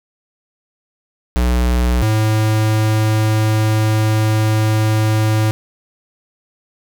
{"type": "tone pair in turn", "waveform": "square", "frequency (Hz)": [61, 108.69], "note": ["B1", "A2"], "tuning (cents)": [-21, -21], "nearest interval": "minor seventh", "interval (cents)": 1000, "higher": "second", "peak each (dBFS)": -13, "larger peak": "neither", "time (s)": [[1.36, 2.02], [2.02, 5.51]], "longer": "second", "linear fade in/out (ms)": 0, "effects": []}